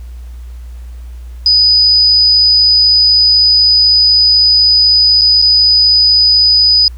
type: tone with dropouts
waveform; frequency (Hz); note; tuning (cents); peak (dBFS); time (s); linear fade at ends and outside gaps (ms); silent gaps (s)
sine; 4978; D#8; 0; -5; 1.46-6.88; 1; 5.212-5.217 / 5.417-5.423
effects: added 60 Hz sine -25 dBFS peak until 6.97 s + pink hiss -48 dBFS RMS until 6.97 s